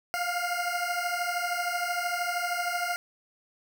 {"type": "beating tone pair", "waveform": "20% pulse", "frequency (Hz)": [698.5, 711.5], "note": ["F5", "F5"], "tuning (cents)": [0, 32], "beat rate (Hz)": 13, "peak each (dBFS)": -26, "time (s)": [0.14, 2.96], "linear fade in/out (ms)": 0, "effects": []}